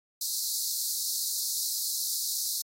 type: high-pass noise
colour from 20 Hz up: pink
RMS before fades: -31 dBFS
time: 0.21-2.62 s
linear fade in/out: 5 ms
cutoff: 4000 Hz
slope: 96 dB/octave
effects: AAC 48 kbps